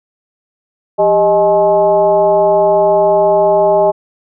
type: tone with frequency modulation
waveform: sine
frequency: 622.3 Hz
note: D#5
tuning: in tune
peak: -7 dBFS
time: 0.98-3.92 s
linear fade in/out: 20 ms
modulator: 225 Hz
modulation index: 1
effects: none